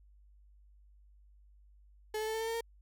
35% pulse tone with pitch steps, 430 / 435 / 440.1 / 445.2 / 450.3 / 455.6 / 460.9 Hz, A4 / A4 / A4 / A4 / A4 / A#4 / A#4, -40 / -20 / 0 / +20 / +40 / -40 / -20 cents, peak -32 dBFS, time 2.14-2.609 s, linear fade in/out 5 ms, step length 67 ms, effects added 50 Hz sine -58 dBFS peak until 2.81 s

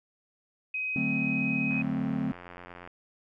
sine tone, 2522 Hz, D#7, 23 cents sharp, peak -29 dBFS, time 0.74-1.82 s, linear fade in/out 5 ms
triangle chord, D dominant seventh, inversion none, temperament equal, 146.83 / 185 / 220 / 261.6 Hz, D3 / F#3 / A3 / C4, 0 / 0 / 0 / 0 cents, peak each -33 / -33 / -30 / -29 dBFS, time 0.96-2.32 s, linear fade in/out 2 ms
click train, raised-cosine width 0.5 ms, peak -29 dBFS, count 104, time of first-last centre 1.71-2.875 s, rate 88.4 Hz
effects none

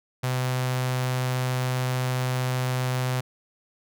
sawtooth tone with notch filter, 127.6 Hz, C3, 43 cents flat, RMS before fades -26 dBFS, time 0.23-3.21 s, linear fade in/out 10 ms, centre 300 Hz, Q 1.2, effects none

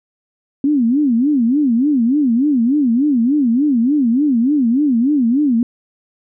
sine tone with vibrato, 261.6 Hz, C4, in tune, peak -11 dBFS, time 0.64-5.63 s, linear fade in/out 2 ms, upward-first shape sine, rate 3.4 Hz, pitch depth 250 cents each way, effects none

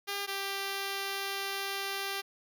5% pulse tone pair in turn, 400.7 / 393.6 Hz, G4 / G4, +38 / +7 cents, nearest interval unison, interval 31 cents, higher first, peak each -22 dBFS, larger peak neither, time 0.07-0.27 / 0.27-2.22 s, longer second, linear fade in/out 20 ms, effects none

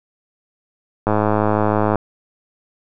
click train, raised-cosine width 1 ms, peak -3 dBFS, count 95, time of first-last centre 1.07-1.957 s, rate 106 Hz, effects none

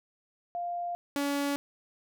sine / sawtooth tone pair in turn, 698.5 / 283.5 Hz, F5 / C#4, 0 / +39 cents, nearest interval octave + major third, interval 1561 cents, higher first, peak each -31 / -24 dBFS, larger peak second, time 0.55-0.95 / 1.16-1.56 s, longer neither, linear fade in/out 0 ms, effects none

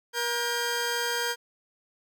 15% pulse tone pair together, 475.7 / 1600 Hz, A#4 / G6, +35 / +35 cents, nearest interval octave + major sixth, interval 2100 cents, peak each -23 dBFS, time 0.13-1.36 s, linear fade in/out 50 ms, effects none

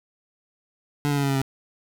25% pulse tone with pitch steps, 145.5 / 143.25 / 141.03 / 138.85 / 136.7 / 134.59 Hz, D3 / D3 / C#3 / C#3 / C#3 / C3, -16 / -43 / +30 / +3 / -24 / +49 cents, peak -17 dBFS, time 1.05-1.416 s, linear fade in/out 0 ms, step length 61 ms, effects 8-bit

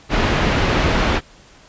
pink low-pass noise, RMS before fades -17 dBFS, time 0.09-1.21 s, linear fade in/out 50 ms, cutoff 3000 Hz, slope 12 dB/octave, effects pink hiss -47 dBFS RMS until 1.68 s + resampled to 16000 Hz

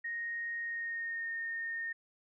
sine tone with pitch glide, 1864.7 to 1835.8 Hz, A#6 to A#6, 0 to -27 cents, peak -35 dBFS, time 0.04-1.93 s, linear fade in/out 10 ms, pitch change -27 cents, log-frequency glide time 0.61-1.31 s, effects none

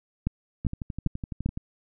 two click trains, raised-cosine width 5 ms, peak -12 / -20 dBFS, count 4 / 12, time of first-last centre 0.27-1.46 / 0.65-1.574 s, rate 2.52 / 11.9 Hz, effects none

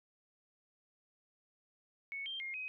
sine tone with pitch steps, 2212 / 3167 / 2130 / 2523 Hz, C#7 / G7 / C7 / D#7, -4 / +17 / +30 / +23 cents, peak -39 dBFS, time 2.12-2.68 s, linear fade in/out 0 ms, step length 140 ms, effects none

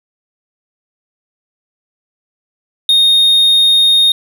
triangle tone, 3700 Hz, A#7, 14 cents flat, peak -5 dBFS, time 2.89-4.12 s, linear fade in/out 2 ms, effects none

